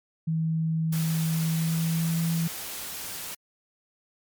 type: tone with pitch glide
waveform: sine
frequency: 161.1 to 165.44 Hz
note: E3 to E3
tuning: -39 to +7 cents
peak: -23 dBFS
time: 0.27-2.48 s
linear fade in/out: 10 ms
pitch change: +46 cents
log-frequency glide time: 1.29-2.32 s
type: noise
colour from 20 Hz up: white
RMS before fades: -36 dBFS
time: 0.92-3.35 s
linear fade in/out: 10 ms
effects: MP3 96 kbps